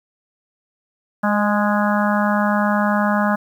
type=harmonic tone with a mistuned harmonic; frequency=207.7 Hz; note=G#3; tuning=in tune; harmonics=1 / 3 / 4 / 5 / 6 / 7 / 8; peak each=-18 / -23 / -24 / -25 / -26 / -26 / -27 dBFS; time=1.23-3.36 s; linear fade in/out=10 ms; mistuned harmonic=3; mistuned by=-19 cents; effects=8-bit